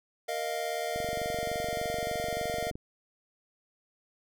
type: chord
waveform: square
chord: Bb suspended fourth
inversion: none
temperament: just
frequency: 466.2 / 621.6 / 699.2 Hz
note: Bb4 / Eb5 / F5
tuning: 0 / -2 / +2 cents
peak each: -38 / -36 / -35 dBFS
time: 0.28-2.71 s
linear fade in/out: 10 ms
type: click train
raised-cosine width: 3 ms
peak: -27 dBFS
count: 43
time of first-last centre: 0.96-2.755 s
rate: 23.4 Hz
effects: none